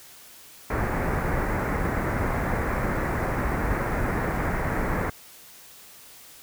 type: low-pass noise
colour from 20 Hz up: pink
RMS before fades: -26 dBFS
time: 0.7-5.1 s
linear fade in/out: 5 ms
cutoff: 2100 Hz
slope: 48 dB/octave
effects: white hiss -48 dBFS RMS until 6.42 s